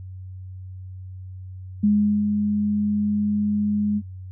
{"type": "tone with ADSR envelope", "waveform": "sine", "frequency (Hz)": 207.7, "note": "G#3", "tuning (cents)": 0, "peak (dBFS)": -14, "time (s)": [1.83, 4.02], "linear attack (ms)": 10, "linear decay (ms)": 400, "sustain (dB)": -5, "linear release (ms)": 50, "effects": ["noise-tail reverb RT60 0.1 s tail -24 dB re dry", "added 93 Hz sine -34 dBFS peak until 4.31 s"]}